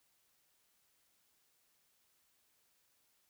silence, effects white hiss -75 dBFS RMS until 3.29 s

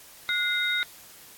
sine tone cluster, 1449 / 2083 / 3736 Hz, F#6 / C7 / A#7, -37 / -8 / +3 cents, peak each -28 dBFS, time 0.29-0.83 s, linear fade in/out 0 ms, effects white hiss -49 dBFS RMS until 1.37 s + AAC 64 kbps

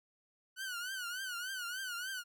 sawtooth tone with vibrato, 1480 Hz, F#6, in tune, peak -35 dBFS, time 0.56-2.24 s, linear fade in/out 50 ms, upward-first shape triangle, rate 3.4 Hz, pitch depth 130 cents each way, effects none

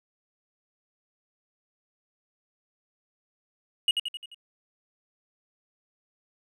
triangle tone with echo, 2885 Hz, F#7, 44 cents flat, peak -17 dBFS, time 3.88-3.91 s, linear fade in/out 2 ms, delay 87 ms, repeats 5, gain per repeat -5 dB, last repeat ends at 4.345 s, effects none

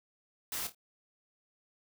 white noise with echo, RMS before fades -37 dBFS, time 0.52-0.67 s, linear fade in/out 2 ms, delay 26 ms, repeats 3, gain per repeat -10 dB, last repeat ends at 0.748 s, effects none

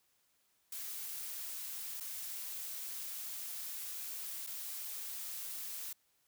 blue noise with dropouts, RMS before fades -43 dBFS, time 0.72-5.93 s, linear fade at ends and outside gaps 5 ms, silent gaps 2.001-2.006 / 4.466-4.471 s, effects white hiss -75 dBFS RMS until 6.27 s

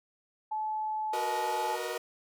sine tone, 863 Hz, A5, 34 cents flat, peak -30 dBFS, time 0.51-1.76 s, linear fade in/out 10 ms
sawtooth chord, B major seventh, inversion second, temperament equal with one note detuned, 370 / 466.2 / 485.4 / 622.3 Hz, F#4 / A#4 / B4 / D#5, 0 / 0 / -30 / 0 cents, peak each -35 dBFS, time 1.13-1.98 s, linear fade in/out 5 ms
effects none

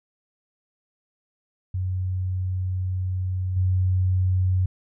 sine tone with level steps, 92.5 Hz, F#2, in tune, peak -23 / -18 dBFS, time 1.74-4.66 s, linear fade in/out 5 ms, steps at 3.56 s, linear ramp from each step 10 ms, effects none

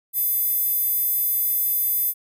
square tone with high-pass filter, 707 Hz, F5, 21 cents sharp, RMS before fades -22 dBFS, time 0.13-2.14 s, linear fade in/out 50 ms, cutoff 12000 Hz, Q 6.7, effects none

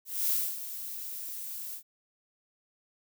violet noise with ADSR envelope, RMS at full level -27 dBFS, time 0.05-1.83 s, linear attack 250 ms, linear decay 260 ms, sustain -12 dB, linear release 91 ms, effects none

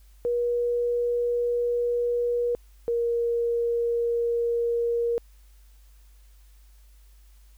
sine tone pair in turn, 480 / 470.4 Hz, B4 / A#4, -49 / +16 cents, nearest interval unison, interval 35 cents, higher first, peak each -22 dBFS, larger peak neither, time 0.25-2.55 / 2.88-5.18 s, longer neither, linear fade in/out 0 ms, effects added 50 Hz sine -50 dBFS peak until 7.57 s + white hiss -64 dBFS RMS until 7.57 s

